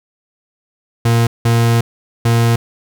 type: tone bursts at uneven times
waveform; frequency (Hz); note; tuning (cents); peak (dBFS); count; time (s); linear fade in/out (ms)
40% pulse; 116.54; A#2; 0; -9; 3; 1.05-1.27 / 1.45-1.81 / 2.25-2.56; 5
effects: none